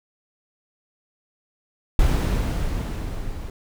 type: noise with level ramp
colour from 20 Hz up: brown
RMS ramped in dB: -17 to -33 dBFS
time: 1.99-3.5 s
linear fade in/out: 2 ms
effects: none